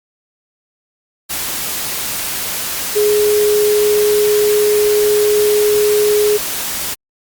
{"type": "tone in noise", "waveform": "sine", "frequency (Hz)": 418.9, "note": "G#4", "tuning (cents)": 15, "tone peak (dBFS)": -10, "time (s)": [2.95, 6.38], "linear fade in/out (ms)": 20, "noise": "white", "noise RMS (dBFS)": -21, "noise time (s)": [1.29, 6.95], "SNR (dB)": 8, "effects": ["Opus 48 kbps"]}